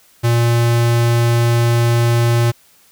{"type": "tone", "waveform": "square", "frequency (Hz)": 117.9, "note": "A#2", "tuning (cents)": 20, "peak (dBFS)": -12, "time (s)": [0.23, 2.52], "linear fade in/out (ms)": 20, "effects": ["white hiss -51 dBFS RMS until 2.91 s"]}